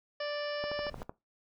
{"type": "harmonic tone", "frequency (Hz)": 587.3, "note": "D5", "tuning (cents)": 0, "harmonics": [1, 2, 3, 4, 5, 6, 7, 8, 9], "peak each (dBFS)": [-34, -44, -42, -50, -46, -56, -56, -50, -47], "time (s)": [0.2, 0.9], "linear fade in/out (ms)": 5}
{"type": "noise with exponential growth", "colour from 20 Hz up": "brown", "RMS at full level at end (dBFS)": -40, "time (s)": [0.57, 1.03], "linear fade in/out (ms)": 0, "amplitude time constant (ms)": 100}
{"type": "click train", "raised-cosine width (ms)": 1, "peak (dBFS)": -25, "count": 7, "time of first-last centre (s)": [0.64, 1.095], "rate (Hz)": 13.2}
{"effects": ["noise-tail reverb RT60 0.2 s tail -19 dB re dry"]}